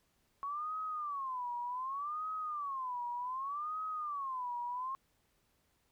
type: tone with vibrato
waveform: sine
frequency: 1104 Hz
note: C#6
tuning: 7 cents flat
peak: -36 dBFS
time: 0.43-4.95 s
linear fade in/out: 0 ms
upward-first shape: sine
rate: 0.66 Hz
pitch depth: 240 cents each way
effects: pink hiss -75 dBFS RMS until 5.91 s